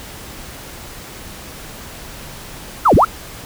sine linear two-way sweep, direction down then up, 1442 to 30.87 to 1442 Hz, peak -7 dBFS, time 2.85-3.05 s, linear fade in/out 10 ms, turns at 2.95 s, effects pink hiss -34 dBFS RMS until 3.45 s

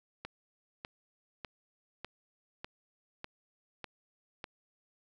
click train, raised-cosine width 0.3 ms, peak -24 dBFS, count 8, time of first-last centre 0.25-4.442 s, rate 1.67 Hz, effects none

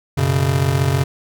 square chord, F# suspended fourth, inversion none, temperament just, 92.5 / 123.33 / 138.75 Hz, F#2 / B2 / C#3, 0 / -2 / +2 cents, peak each -21 / -22 / -18 dBFS, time 0.17-1.04 s, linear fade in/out 10 ms, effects none

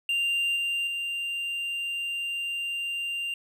triangle tone with level steps, 2786 Hz, F7, 5 cents flat, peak -22 / -24 / -27 dBFS, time 0.09-3.34 s, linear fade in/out 2 ms, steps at 0.56 / 0.87 s, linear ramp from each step 2 ms, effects none

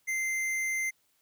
triangle tone with hard clipping, 2082 Hz, C7, 9 cents flat, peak -30 dBFS, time 0.07-0.91 s, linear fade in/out 20 ms, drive 16 dB, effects white hiss -71 dBFS RMS until 1.21 s

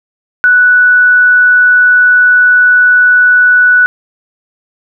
sine tone, 1480 Hz, F#6, in tune, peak -3 dBFS, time 0.44-3.86 s, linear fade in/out 0 ms, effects none

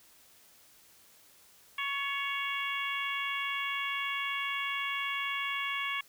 harmonic tone with a mistuned harmonic, 556 Hz, C#5, 5 cents sharp, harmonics 2 / 3 / 4 / 5 / 6, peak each -37 / -40 / -35 / -38 / -41 dBFS, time 1.78-6.01 s, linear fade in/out 5 ms, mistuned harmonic 3, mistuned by +36 cents, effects white hiss -60 dBFS RMS until 6.08 s

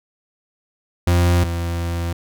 40% pulse tone pair in turn, 87.31 / 85.27 Hz, F2 / F2, 0 / -41 cents, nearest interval unison, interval 41 cents, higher first, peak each -12 / -20 dBFS, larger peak first, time 1.07-1.44 / 1.44-2.13 s, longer second, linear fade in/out 5 ms, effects none

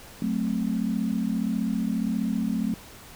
sine chord, F# diminished, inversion none, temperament equal, 185 / 220 / 261.6 Hz, F#3 / A3 / C4, 0 / 0 / 0 cents, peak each -29 / -26 / -30 dBFS, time 0.22-2.74 s, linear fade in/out 2 ms, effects pink hiss -46 dBFS RMS until 3.15 s

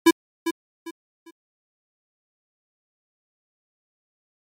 square tone with echo, 332.5 Hz, E4, 15 cents sharp, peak -10 dBFS, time 0.06-0.11 s, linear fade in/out 10 ms, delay 400 ms, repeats 3, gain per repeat -11 dB, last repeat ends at 1.31 s, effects MP3 64 kbps

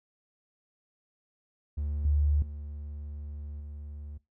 triangle tone with level steps, 73.42 Hz, D2, in tune, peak -27 / -18 / -35 / -37 dBFS, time 1.77-4.18 s, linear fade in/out 10 ms, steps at 2.05 / 2.42 / 3.6 s, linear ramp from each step 2 ms, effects noise-tail reverb RT60 0.2 s tail -20 dB re dry + tanh soft clip ceiling -20 dBFS

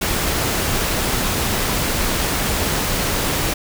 pink noise, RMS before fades -20 dBFS, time 0.01-3.54 s, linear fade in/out 10 ms, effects none

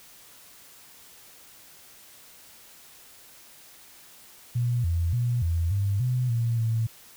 sine tone with pitch steps, 120.8 / 84.6 / 120.9 / 83.9 / 99.7 / 125.7 / 116.8 / 113.3 Hz, B2 / E2 / B2 / E2 / G2 / B2 / A#2 / A#2, -38 / +45 / -36 / +31 / +30 / +31 / +4 / -49 cents, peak -22 dBFS, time 4.55-6.87 s, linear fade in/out 10 ms, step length 290 ms, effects white hiss -51 dBFS RMS until 7.16 s

